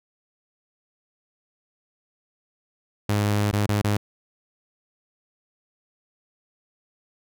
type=tone with dropouts; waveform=sawtooth; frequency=103.5 Hz; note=G#2; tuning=5 cents flat; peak=-16 dBFS; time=3.09-3.97 s; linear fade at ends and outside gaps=5 ms; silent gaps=3.513-3.529 / 3.664-3.69 / 3.816-3.844 s; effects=none